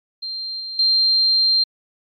sine tone with level steps, 4170 Hz, C8, 7 cents flat, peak -25 / -27 / -13 dBFS, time 0.22-1.64 s, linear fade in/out 10 ms, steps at 0.6 / 0.79 s, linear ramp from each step 2 ms, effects MP3 48 kbps

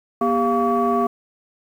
sine tone cluster, 240.6 / 400.1 / 695 / 1137 Hz, B3 / G4 / F5 / C#6, -45 / +35 / -9 / +44 cents, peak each -21 dBFS, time 0.21-1.07 s, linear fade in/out 5 ms, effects tanh soft clip ceiling -9 dBFS + 8-bit

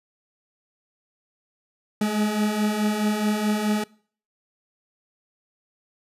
40% pulse beating tone pair, 207.7 / 212.4 Hz, G#3 / G#3, 0 / +39 cents, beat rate 4.7 Hz, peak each -27 / -21 dBFS, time 2.01-3.84 s, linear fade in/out 5 ms, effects noise-tail reverb RT60 0.5 s tail -24 dB re dry + resampled to 32000 Hz

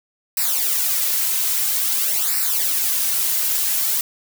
blue noise with flanger, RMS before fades -20 dBFS, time 0.37-4.01 s, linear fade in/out 2 ms, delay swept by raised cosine 0.3 to 3.6 ms, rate 0.5 Hz, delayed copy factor -0.8, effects none

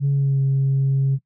sine tone with pitch glide, 140 to 136.01 Hz, C#3 to C#3, +18 to -33 cents, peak -14 dBFS, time 0-1.19 s, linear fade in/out 50 ms, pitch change -51 cents, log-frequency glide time 0.11-0.41 s, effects noise-tail reverb RT60 0.1 s tail -20 dB re dry + tanh soft clip ceiling -13 dBFS

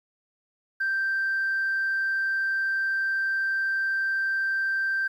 sine tone, 1568 Hz, G6, in tune, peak -22 dBFS, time 0.8-5.08 s, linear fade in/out 10 ms, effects tanh soft clip ceiling -20 dBFS + 10-bit

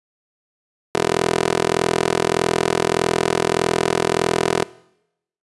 15% pulse tone with high-pass filter, 41.65 Hz, E1, 19 cents sharp, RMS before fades -19 dBFS, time 0.95-4.64 s, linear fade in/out 0 ms, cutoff 360 Hz, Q 1.4, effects noise-tail reverb RT60 0.8 s tail -21 dB re dry + resampled to 24000 Hz

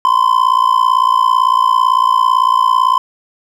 triangle tone with amplitude modulation, 1028 Hz, C6, 31 cents flat, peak -3 dBFS, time 0.05-2.98 s, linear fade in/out 0 ms, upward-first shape sine, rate 57.9 Hz, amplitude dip 90%, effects none

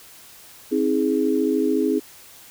sine tone cluster, 265 / 318.7 / 416.2 Hz, C4 / D#4 / G#4, +22 / +42 / +4 cents, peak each -22 dBFS, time 0.71-2 s, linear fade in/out 20 ms, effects white hiss -46 dBFS RMS until 2.5 s

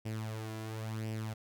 sawtooth tone with flanger, 110 Hz, A2, in tune, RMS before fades -39 dBFS, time 0.05-1.34 s, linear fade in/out 10 ms, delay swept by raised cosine 0.37 to 2.97 ms, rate 0.96 Hz, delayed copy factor +0.6, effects none

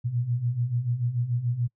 sine beating tone pair, 116.54 / 123.44 Hz, A#2 / B2, 0 / 0 cents, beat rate 6.9 Hz, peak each -30 / -25 dBFS, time 0.04-1.68 s, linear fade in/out 20 ms, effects noise-tail reverb RT60 0.1 s tail -26 dB re dry

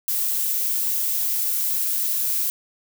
violet noise, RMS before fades -23 dBFS, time 0.08-2.5 s, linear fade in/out 0 ms, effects none

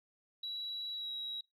sine tone with pitch glide, 3908 to 3859 Hz, B7 to B7, -19 to -41 cents, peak -37 dBFS, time 0.43-1.41 s, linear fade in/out 5 ms, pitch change -22 cents, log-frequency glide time 0.93-1.1 s, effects noise-tail reverb RT60 0.2 s tail -22 dB re dry + tanh soft clip ceiling -33 dBFS

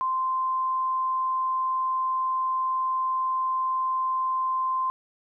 sine tone, 1041 Hz, C6, 9 cents flat, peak -23 dBFS, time 0.01-4.9 s, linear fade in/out 0 ms, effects none

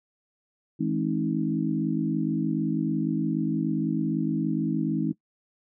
sine tone cluster, 161.9 / 211.9 / 269.3 / 315.8 Hz, E3 / G#3 / C#4 / D#4, -31 / +35 / -50 / +26 cents, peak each -29 dBFS, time 0.79-5.13 s, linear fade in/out 20 ms, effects noise-tail reverb RT60 0.1 s tail -20 dB re dry

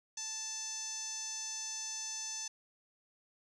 5% pulse tone with low-pass filter, 880 Hz, A5, in tune, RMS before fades -41 dBFS, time 0.17-2.48 s, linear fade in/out 5 ms, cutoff 6200 Hz, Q 6.8, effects none

